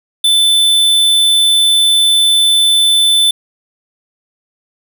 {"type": "tone", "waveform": "square", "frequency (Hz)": 3520, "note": "A7", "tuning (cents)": 0, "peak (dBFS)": -8, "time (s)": [0.24, 3.31], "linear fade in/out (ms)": 5, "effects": []}